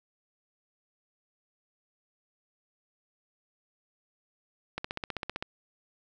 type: click train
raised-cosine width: 0.3 ms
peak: -17 dBFS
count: 11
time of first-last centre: 4.78-5.425 s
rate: 15.5 Hz
effects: none